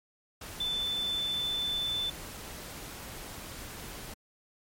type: tone in noise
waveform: sine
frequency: 3520 Hz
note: A7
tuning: in tune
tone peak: -29 dBFS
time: 0.6-2.1 s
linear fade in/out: 5 ms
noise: pink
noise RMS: -43 dBFS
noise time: 0.41-4.14 s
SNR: +11 dB
effects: MP3 64 kbps